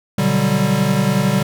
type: chord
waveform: square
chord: G major seventh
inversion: first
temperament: equal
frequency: 123.47 / 146.83 / 185 / 196 Hz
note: B2 / D3 / F#3 / G3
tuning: 0 / 0 / 0 / 0 cents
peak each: -23 / -20 / -23 / -18 dBFS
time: 0.18-1.43 s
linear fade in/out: 5 ms
effects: none